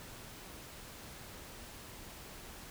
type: silence
effects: pink hiss -50 dBFS RMS until 2.7 s